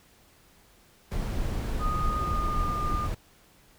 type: noise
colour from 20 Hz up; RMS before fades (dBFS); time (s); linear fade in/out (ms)
brown; -29; 1.11-3.15; 10
type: tone with pitch glide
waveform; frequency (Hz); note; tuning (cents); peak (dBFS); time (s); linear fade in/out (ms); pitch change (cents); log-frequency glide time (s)
sine; 1238 to 1211.1; D#6 to D#6; -9 to -47; -29; 1.79-3.09; 50; -38; 2.05-2.69
effects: pink hiss -59 dBFS RMS until 3.78 s